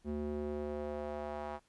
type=tone with band-pass filter sweep; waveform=square; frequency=74.1 Hz; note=D2; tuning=16 cents sharp; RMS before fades=-39 dBFS; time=0.04-1.6 s; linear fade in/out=50 ms; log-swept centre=280 to 860 Hz; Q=2; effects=pink hiss -72 dBFS RMS until 1.68 s + resampled to 24000 Hz